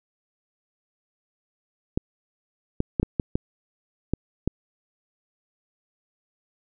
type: clicks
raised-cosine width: 3 ms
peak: -9 dBFS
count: 8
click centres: 1.975 / 2.804 / 2.998 / 3.03 / 3.198 / 3.355 / 4.136 / 4.476 s
effects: none